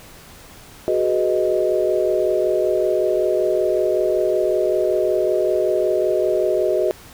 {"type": "chord", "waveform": "sine", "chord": "G# minor seventh", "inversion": "third", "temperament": "equal", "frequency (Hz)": [370, 415.3, 493.9, 622.3], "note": ["F#4", "G#4", "B4", "D#5"], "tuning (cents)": [0, 0, 0, 0], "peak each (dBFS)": [-20, -23, -24, -20], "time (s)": [0.88, 6.91], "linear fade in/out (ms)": 0, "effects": ["pink hiss -43 dBFS RMS until 7.13 s"]}